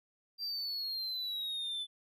triangle exponential sweep, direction down, 4741 to 3477 Hz, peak -34 dBFS, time 0.38-1.87 s, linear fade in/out 50 ms, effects none

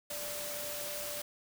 sine tone in noise, 587 Hz, D5, 1 cent flat, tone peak -43 dBFS, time 0.1-1.22 s, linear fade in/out 5 ms, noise white, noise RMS -40 dBFS, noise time 0.1-1.22 s, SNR -6 dB, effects none

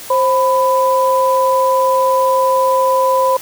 sine tone pair together, 528.1 / 997 Hz, C5 / B5, +16 / +16 cents, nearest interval major seventh, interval 1100 cents, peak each -13 dBFS, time 0.1-3.37 s, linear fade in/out 5 ms, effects white hiss -32 dBFS RMS until 3.41 s

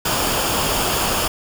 pink noise with comb filter, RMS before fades -20 dBFS, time 0.05-1.28 s, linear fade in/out 5 ms, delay 0.5 ms, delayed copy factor -0.5, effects none

